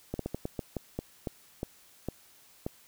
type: slowing click train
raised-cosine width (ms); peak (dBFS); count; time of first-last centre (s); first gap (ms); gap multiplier
2; -19; 12; 0.14-2.665; 53; 1.27
effects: white hiss -59 dBFS RMS until 2.87 s